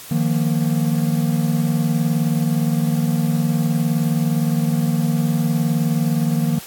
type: chord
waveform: triangle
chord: Eb suspended second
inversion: none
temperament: just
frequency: 155.56 / 175.01 / 233.3 Hz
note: Eb3 / F3 / Bb3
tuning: 0 / +4 / +2 cents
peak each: -17 / -20 / -19 dBFS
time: 0.11-6.59 s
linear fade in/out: 5 ms
effects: white hiss -37 dBFS RMS until 6.66 s + AAC 64 kbps